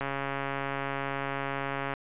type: click train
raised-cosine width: 0.5 ms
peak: -17 dBFS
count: 267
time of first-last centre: 0.01-1.938 s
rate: 138 Hz
effects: resampled to 8000 Hz